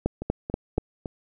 two click trains, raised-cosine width 2 ms, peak -9 / -18 dBFS, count 4 / 4, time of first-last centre 0.06-0.781 / 0.22-1.058 s, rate 4.16 / 3.58 Hz, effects none

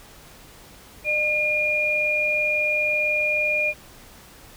sine tone pair together, 603.8 / 2422 Hz, D5 / D#7, +48 / -47 cents, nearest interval 2 octaves, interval 2405 cents, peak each -27 / -20 dBFS, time 1.04-3.74 s, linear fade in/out 50 ms, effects pink hiss -47 dBFS RMS until 4.56 s

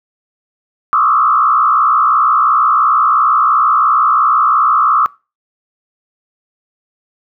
sine tone with frequency modulation, 1218 Hz, D#6, 37 cents flat, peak -8 dBFS, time 0.93-5.06 s, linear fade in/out 0 ms, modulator 62.9 Hz, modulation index 1.7, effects noise-tail reverb RT60 0.3 s tail -22 dB re dry

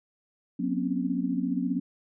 sine tone cluster, 183.2 / 240 / 261.3 / 276.4 Hz, F#3 / B3 / C4 / C#4, -17 / -49 / -2 / -5 cents, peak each -31 dBFS, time 0.59-1.8 s, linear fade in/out 10 ms, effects none

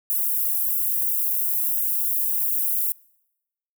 white high-pass noise, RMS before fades -23 dBFS, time 0.1-2.92 s, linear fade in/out 0 ms, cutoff 12000 Hz, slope 24 dB/octave, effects noise-tail reverb RT60 0.9 s tail -26 dB re dry

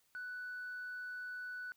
sine tone, 1486 Hz, F#6, 7 cents sharp, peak -40 dBFS, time 0.15-1.72 s, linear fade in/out 0 ms, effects tanh soft clip ceiling -39 dBFS + white hiss -74 dBFS RMS until 1.76 s

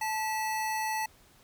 square tone pair together, 874 / 1946.8 Hz, A5 / B6, -12 / -25 cents, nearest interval octave + major second, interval 1387 cents, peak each -31 / -37 dBFS, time 0.01-1.06 s, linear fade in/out 5 ms, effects pink hiss -60 dBFS RMS until 1.43 s

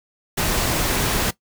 pink noise, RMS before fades -21 dBFS, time 0.37-1.31 s, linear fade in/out 10 ms, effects noise-tail reverb RT60 0.1 s tail -18 dB re dry

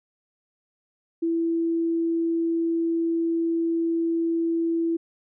sine tone, 332.2 Hz, E4, 13 cents sharp, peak -21 dBFS, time 1.22-4.97 s, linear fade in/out 10 ms, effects none

